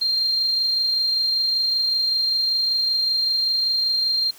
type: tone with amplitude modulation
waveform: sine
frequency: 4187 Hz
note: C8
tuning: in tune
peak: -17 dBFS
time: 0.01-4.31 s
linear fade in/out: 10 ms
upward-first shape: sine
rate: 25.2 Hz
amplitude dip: 25%
effects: white hiss -47 dBFS RMS until 4.38 s